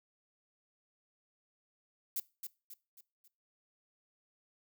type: noise with echo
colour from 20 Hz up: violet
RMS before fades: -35 dBFS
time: 2.16-2.2 s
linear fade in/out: 5 ms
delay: 270 ms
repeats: 4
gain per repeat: -7 dB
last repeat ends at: 3.28 s
effects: noise-tail reverb RT60 0.3 s tail -21 dB re dry